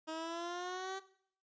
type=linear sweep; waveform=15% pulse; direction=up; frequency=314.9 to 387.2 Hz; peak=-33 dBFS; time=0.07-1 s; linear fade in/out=20 ms; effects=noise-tail reverb RT60 0.6 s tail -17 dB re dry + resampled to 16000 Hz